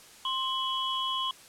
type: tone cluster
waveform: sine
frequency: 1051 / 2999 / 3305 Hz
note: C6 / F#7 / G#7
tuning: +7 / +23 / -9 cents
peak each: -31 / -34 / -33 dBFS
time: 0.25-1.31 s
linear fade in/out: 2 ms
effects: white hiss -52 dBFS RMS until 1.48 s + low-pass 10000 Hz 12 dB/octave